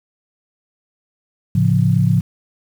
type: chord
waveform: sine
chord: A augmented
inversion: none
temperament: equal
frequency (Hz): 110 / 138.59 / 174.61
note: A2 / C#3 / E#3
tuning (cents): 0 / 0 / 0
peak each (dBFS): -16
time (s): 1.55-2.21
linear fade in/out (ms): 5
effects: 7-bit